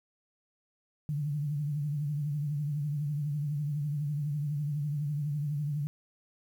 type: tone with vibrato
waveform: sine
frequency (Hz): 146.83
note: D3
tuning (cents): 0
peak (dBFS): -29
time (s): 1.09-5.87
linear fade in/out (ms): 0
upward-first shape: triangle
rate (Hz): 12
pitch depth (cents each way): 92
effects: 10-bit